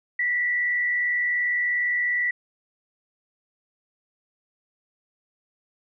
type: tone with frequency modulation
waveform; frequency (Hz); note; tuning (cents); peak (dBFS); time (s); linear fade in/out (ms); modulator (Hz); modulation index
sine; 1959; B6; -15; -21; 0.19-2.31; 5; 77.3; 0.54
effects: none